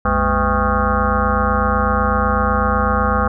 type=tone with frequency modulation; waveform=sine; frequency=652 Hz; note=E5; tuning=19 cents flat; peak=-13 dBFS; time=0.05-3.28 s; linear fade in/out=5 ms; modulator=148 Hz; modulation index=5.1; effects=none